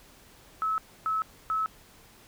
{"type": "tone bursts", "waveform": "sine", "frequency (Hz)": 1297, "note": "E6", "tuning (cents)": -28, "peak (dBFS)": -25, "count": 3, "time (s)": [0.62, 1.66], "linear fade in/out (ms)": 0, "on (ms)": 160, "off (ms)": 280, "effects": ["pink hiss -55 dBFS RMS until 2.27 s"]}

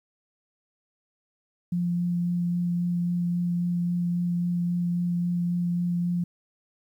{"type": "tone with vibrato", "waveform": "sine", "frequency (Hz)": 174.61, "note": "F3", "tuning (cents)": 0, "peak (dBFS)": -23, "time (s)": [1.72, 6.24], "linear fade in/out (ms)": 5, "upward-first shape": "sine", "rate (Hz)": 3.7, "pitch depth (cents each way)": 9, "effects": ["10-bit"]}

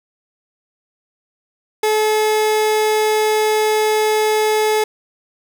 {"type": "tone", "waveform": "30% pulse", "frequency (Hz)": 430, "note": "A4", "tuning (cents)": -40, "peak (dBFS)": -11, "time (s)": [1.83, 4.84], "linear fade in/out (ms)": 5, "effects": []}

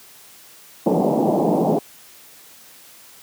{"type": "band-pass noise", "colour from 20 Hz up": "pink", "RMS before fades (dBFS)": -18, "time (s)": [0.86, 1.79], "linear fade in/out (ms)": 5, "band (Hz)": [160, 840], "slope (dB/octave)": 48, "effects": ["white hiss -46 dBFS RMS until 3.22 s", "high-pass 100 Hz 12 dB/octave"]}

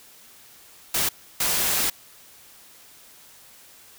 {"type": "noise bursts at uneven times", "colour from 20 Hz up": "white", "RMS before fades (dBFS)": -23, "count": 2, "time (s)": [[0.94, 1.09], [1.4, 1.9]], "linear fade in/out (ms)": 5, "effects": ["white hiss -50 dBFS RMS until 3.98 s"]}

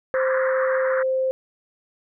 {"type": "tone", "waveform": "sine", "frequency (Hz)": 523, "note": "C5", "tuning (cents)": -1, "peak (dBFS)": -19, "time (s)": [0.14, 1.31], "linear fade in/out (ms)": 0}
{"type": "band-pass noise", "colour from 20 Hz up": "white", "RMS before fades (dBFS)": -28, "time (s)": [0.14, 1.03], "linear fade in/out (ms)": 5, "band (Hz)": [1000, 1900], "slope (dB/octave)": 96}
{"effects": []}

